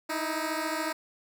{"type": "beating tone pair", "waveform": "10% pulse", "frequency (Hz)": [311.1, 325.1], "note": ["D#4", "E4"], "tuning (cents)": [0, -24], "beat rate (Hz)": 14, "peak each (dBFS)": [-23, -25], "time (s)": [0.09, 0.93], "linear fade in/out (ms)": 10, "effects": []}